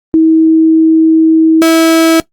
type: tone pair in turn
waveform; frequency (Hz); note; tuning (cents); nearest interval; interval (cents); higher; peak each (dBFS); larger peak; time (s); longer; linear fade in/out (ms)
sine / 35% pulse; 320.9 / 325.9; E4 / E4; -46 / -20; unison; 26; second; -3; neither; 0.14-1.62 / 1.62-2.2; first; 0
effects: noise-tail reverb RT60 0.1 s tail -19 dB re dry + Opus 32 kbps